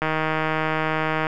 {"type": "click train", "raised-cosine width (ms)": 0.5, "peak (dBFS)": -8, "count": 197, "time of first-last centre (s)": [0.02, 1.268], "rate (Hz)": 157, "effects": []}